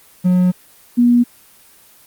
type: tone pair in turn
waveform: triangle / sine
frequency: 181.2 / 241.2 Hz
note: F#3 / B3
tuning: -36 / -41 cents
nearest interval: perfect fourth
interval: 495 cents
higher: second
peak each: -8 dBFS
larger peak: neither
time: 0.24-0.52 / 0.97-1.24 s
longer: first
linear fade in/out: 20 ms
effects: white hiss -47 dBFS RMS until 2.06 s + Opus 24 kbps